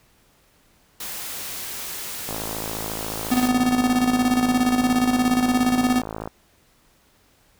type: noise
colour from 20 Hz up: white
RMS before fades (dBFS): -32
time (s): 1-3.48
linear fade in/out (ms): 5
type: click train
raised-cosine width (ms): 1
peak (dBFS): -16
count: 217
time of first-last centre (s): 2.29-6.275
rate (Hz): 54.2
type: tone with tremolo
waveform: square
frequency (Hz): 250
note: B3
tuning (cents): +21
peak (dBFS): -16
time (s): 3.31-6.02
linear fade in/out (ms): 10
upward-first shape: square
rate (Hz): 17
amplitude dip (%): 55
effects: pink hiss -59 dBFS RMS until 7.59 s